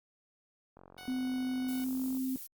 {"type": "click train", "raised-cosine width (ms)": 1, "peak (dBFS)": -39, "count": 65, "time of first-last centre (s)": [0.77, 2.17], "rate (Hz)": 45.7}
{"type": "tone", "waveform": "10% pulse", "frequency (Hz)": 740, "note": "F#5", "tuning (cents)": 0, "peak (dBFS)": -38, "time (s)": [0.98, 1.84], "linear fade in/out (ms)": 0}
{"type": "tone with pitch glide", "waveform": "sine", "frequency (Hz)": [256.8, 260.8], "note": ["C4", "C4"], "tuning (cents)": [-32, -5], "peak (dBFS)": -31, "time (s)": [1.08, 2.36], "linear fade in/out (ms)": 0, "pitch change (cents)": 27, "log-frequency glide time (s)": [1.63, 2.2]}
{"type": "noise", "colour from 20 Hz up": "violet", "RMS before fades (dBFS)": -45, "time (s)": [1.68, 2.47], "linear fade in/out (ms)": 5}
{"effects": ["Opus 48 kbps"]}